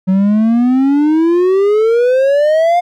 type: exponential sweep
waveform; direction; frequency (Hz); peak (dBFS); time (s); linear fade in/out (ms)
triangle; up; 185 to 715; -6; 0.07-2.81; 20
effects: none